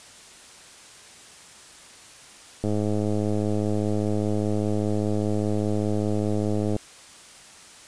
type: click train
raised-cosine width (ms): 2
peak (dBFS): -13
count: 434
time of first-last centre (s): 2.64-6.764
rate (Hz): 105
effects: white hiss -47 dBFS RMS until 7.87 s + resampled to 22050 Hz